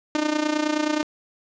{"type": "tone with amplitude modulation", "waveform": "sawtooth", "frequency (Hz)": 303.4, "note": "D#4", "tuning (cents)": -44, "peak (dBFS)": -14, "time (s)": [0.15, 1.03], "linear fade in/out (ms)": 0, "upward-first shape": "sine", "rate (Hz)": 29.5, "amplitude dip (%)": 75, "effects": ["resampled to 16000 Hz", "8-bit"]}